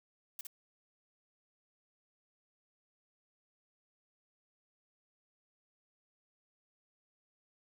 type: noise with echo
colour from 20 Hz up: blue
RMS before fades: -43 dBFS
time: 0.39-0.41 s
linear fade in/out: 2 ms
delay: 59 ms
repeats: 1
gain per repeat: -2 dB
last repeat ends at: 0.469 s
effects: none